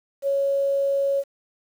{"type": "tone with quantisation", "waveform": "sine", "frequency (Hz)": 554.4, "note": "C#5", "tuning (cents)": 0, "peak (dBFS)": -19, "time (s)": [0.22, 1.24], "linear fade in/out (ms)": 50, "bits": 8, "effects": []}